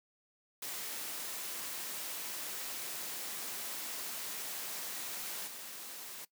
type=noise with level steps; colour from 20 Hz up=white; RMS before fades=-41 / -46 dBFS; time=0.62-6.25 s; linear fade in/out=5 ms; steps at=5.46 s; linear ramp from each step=20 ms; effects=noise-tail reverb RT60 0.1 s tail -19 dB re dry + high-pass 200 Hz 12 dB/octave